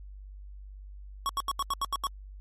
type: tone bursts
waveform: square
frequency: 1108.7 Hz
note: C#6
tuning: in tune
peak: -27 dBFS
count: 8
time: 1.26-2.069 s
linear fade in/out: 0 ms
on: 32 ms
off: 79 ms
effects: added 49 Hz sine -42 dBFS peak until 2.4 s + MP3 64 kbps